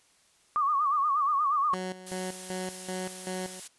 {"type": "tone with vibrato", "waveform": "sine", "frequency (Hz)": 1160, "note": "D6", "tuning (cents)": -22, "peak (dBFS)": -23, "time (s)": [0.56, 1.74], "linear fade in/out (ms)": 0, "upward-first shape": "sine", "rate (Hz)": 8.4, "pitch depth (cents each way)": 110}
{"type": "tone with tremolo", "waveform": "15% pulse", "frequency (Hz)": 185, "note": "F#3", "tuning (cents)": 0, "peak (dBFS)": -26, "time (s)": [1.73, 3.6], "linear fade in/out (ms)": 2, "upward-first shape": "square", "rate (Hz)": 2.6, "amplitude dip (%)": 75}
{"type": "noise", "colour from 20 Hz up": "blue", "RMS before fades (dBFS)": -39, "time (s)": [2.06, 3.68], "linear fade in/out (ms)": 10}
{"effects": ["white hiss -64 dBFS RMS until 3.78 s", "resampled to 24000 Hz"]}